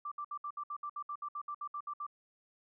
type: tone bursts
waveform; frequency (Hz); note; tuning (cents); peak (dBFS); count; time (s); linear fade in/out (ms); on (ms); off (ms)
sine; 1174.7; D6; 0; -37; 16; 0.05-2.066; 5; 66; 64
effects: none